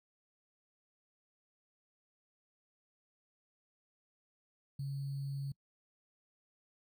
sine tone with sample-and-hold, 138.59 Hz, C#3, in tune, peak -36 dBFS, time 4.79-5.52 s, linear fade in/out 5 ms, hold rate 4410 Hz, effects noise-tail reverb RT60 0.1 s tail -26 dB re dry

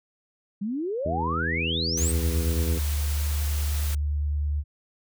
sine exponential sweep, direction up, 190.9 to 8720 Hz, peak -26 dBFS, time 0.61-2.12 s, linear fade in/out 10 ms
harmonic tone, 82.41 Hz, E2, in tune, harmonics 1 / 2 / 3 / 4 / 5 / 6, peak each -30 / -33 / -35 / -36 / -37 / -38 dBFS, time 1.05-2.79 s, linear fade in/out 10 ms
sine tone with vibrato, 73.42 Hz, D2, in tune, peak -23 dBFS, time 1.95-4.64 s, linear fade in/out 50 ms, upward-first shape sine, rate 9.7 Hz, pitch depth 10 cents each way
white high-pass noise, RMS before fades -36 dBFS, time 1.97-3.95 s, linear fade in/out 5 ms, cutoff 220 Hz, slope 48 dB/octave
effects none

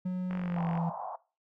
triangle tone with pitch glide, 182.7 to 167.54 Hz, F#3 to E3, -22 to +28 cents, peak -27 dBFS, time 0.05-0.9 s, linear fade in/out 10 ms, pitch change -150 cents, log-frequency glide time 0.37-0.67 s
click train, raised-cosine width 0.5 ms, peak -26 dBFS, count 23, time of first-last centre 0.31-0.775 s, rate 47.3 Hz
white band-pass noise, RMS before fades -39 dBFS, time 0.56-1.16 s, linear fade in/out 5 ms, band 670 to 970 Hz, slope 48 dB/octave
effects noise-tail reverb RT60 0.3 s tail -18 dB re dry

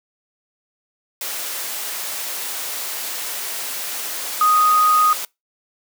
sine tone in noise, 1244.5 Hz, D#6, in tune, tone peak -12 dBFS, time 4.41-5.13 s, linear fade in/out 2 ms, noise white, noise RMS -27 dBFS, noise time 1.21-5.25 s, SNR +12 dB, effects noise-tail reverb RT60 0.2 s tail -24 dB re dry + high-pass 400 Hz 12 dB/octave

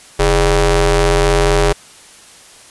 sawtooth ring-modulated tone, 185 Hz, F#3, in tune, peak -3 dBFS, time 0.19-1.73 s, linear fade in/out 10 ms, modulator 227 Hz, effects white hiss -41 dBFS RMS until 2.7 s + resampled to 24000 Hz

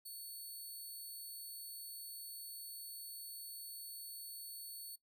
5% pulse tone, 4435 Hz, C#8, in tune, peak -40 dBFS, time 0.05-4.96 s, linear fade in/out 10 ms, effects noise-tail reverb RT60 0.1 s tail -17 dB re dry

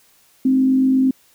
sine tone with frequency modulation, 262.6 Hz, C4, 6 cents sharp, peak -12 dBFS, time 0.45-1.11 s, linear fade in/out 5 ms, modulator 48.3 Hz, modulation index 0.29, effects white hiss -55 dBFS RMS until 1.34 s

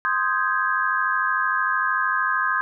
sine chord, Ab major seventh, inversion first, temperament equal, 1046.5 / 1244.5 / 1568 / 1661.2 Hz, C6 / Eb6 / G6 / Ab6, 0 / 0 / 0 / 0 cents, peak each -25 dBFS, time 0.05-2.61 s, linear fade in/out 0 ms, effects none

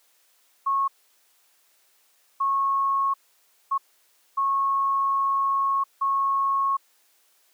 sine tone bursts at uneven times, 1096 Hz, C#6, 20 cents flat, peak -20 dBFS, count 5, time 0.66-0.88 / 2.4-3.14 / 3.71-3.78 / 4.37-5.84 / 6.01-6.77 s, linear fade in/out 10 ms, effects white hiss -63 dBFS RMS until 7.53 s + high-pass 400 Hz 12 dB/octave

